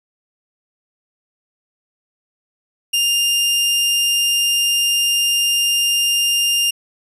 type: tone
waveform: sawtooth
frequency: 2804 Hz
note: F7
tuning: 6 cents sharp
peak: -11 dBFS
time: 2.93-6.71 s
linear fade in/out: 10 ms
effects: resampled to 32000 Hz